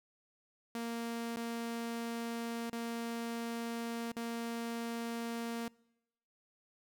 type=tone with dropouts; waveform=sawtooth; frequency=232.4 Hz; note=A#3; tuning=5 cents flat; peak=-33 dBFS; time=0.75-5.68 s; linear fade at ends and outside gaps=2 ms; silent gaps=1.361-1.369 / 2.698-2.729 / 4.118-4.165 s; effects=noise-tail reverb RT60 0.9 s tail -25 dB re dry